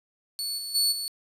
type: tone with level steps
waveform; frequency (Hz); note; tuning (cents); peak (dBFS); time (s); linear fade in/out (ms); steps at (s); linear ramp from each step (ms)
sawtooth; 4435; C#8; 0; -26 / -30 / -18 / -27; 0.39-1.08; 0; 0.57 / 0.74 / 0.91; 20
effects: resampled to 32000 Hz + 9-bit